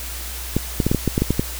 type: clicks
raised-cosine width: 3 ms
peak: -4 dBFS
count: 10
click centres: 0.566 / 0.802 / 0.866 / 0.915 / 0.947 / 1.077 / 1.179 / 1.22 / 1.306 / 1.395 s
effects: added 60 Hz sine -31 dBFS peak until 1.59 s + white hiss -32 dBFS RMS until 1.59 s